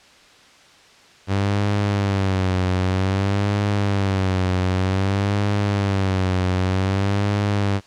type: tone with vibrato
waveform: sawtooth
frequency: 97 Hz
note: G2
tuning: 18 cents flat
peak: -14 dBFS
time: 1.27-7.81 s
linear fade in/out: 50 ms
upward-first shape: sine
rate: 0.53 Hz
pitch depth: 89 cents each way
effects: white hiss -49 dBFS RMS until 7.86 s + low-pass 5000 Hz 12 dB/octave